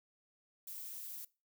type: noise with amplitude modulation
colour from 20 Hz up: violet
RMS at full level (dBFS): -44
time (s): 0.67-1.25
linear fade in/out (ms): 5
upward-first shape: sine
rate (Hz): 212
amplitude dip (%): 45
effects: noise-tail reverb RT60 0.3 s tail -21 dB re dry